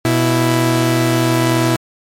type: tone pair together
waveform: sawtooth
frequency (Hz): 123.47 / 329.6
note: B2 / E4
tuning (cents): 0 / 0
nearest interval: octave + perfect fourth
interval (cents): 1700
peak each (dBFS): -11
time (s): 0.05-1.76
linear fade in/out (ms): 0
effects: MP3 64 kbps